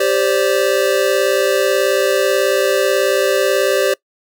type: chord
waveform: square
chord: G suspended fourth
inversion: none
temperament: equal with one note detuned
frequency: 392 / 523.3 / 581.6 Hz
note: G4 / C5 / D5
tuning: 0 / 0 / -17 cents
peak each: -18 dBFS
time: 0-3.94 s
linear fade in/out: 5 ms
effects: noise-tail reverb RT60 0.1 s tail -22 dB re dry